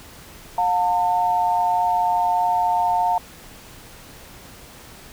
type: tone pair together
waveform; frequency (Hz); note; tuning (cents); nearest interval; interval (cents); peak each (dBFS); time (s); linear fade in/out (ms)
sine; 715 / 900.8; F5 / A5; +41 / +40; major third; 399; -20 / -19; 0.58-3.18; 2
effects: pink hiss -43 dBFS RMS until 5.12 s